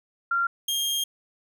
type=tone pair in turn; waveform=sine / sawtooth; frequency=1383 / 3222 Hz; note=F6 / G7; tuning=-17 / +47 cents; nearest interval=octave + minor third; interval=1464 cents; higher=second; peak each=-21 dBFS; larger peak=neither; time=0.31-0.47 / 0.68-1.04 s; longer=second; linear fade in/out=5 ms; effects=none